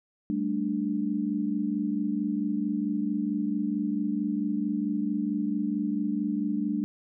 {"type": "chord", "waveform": "sine", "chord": "G suspended second", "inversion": "none", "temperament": "just", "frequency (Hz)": [196, 220.5, 294], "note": ["G3", "A3", "D4"], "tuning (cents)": [0, 4, 2], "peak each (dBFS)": [-31, -30, -29], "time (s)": [0.3, 6.84], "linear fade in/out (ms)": 0, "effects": []}